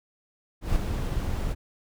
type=noise with ADSR envelope; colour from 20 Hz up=brown; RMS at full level=-22 dBFS; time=0.61-1.55 s; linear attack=150 ms; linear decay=5 ms; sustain=-6 dB; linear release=35 ms; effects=none